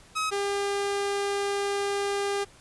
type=tone pair in turn; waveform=sawtooth; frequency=1274 / 401.3 Hz; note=D#6 / G4; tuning=+41 / +41 cents; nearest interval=octave + minor sixth; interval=2000 cents; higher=first; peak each=-22 dBFS; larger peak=neither; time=0.15-0.31 / 0.31-2.45 s; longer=second; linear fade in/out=20 ms; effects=pink hiss -54 dBFS RMS until 2.6 s + resampled to 24000 Hz